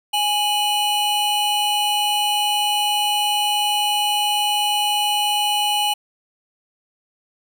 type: tone pair together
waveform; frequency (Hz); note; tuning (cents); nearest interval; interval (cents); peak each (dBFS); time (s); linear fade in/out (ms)
square; 830.6 / 2957; G#5 / F#7; 0 / -2; octave + minor seventh; 2198; -21; 0.13-5.94; 10
effects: none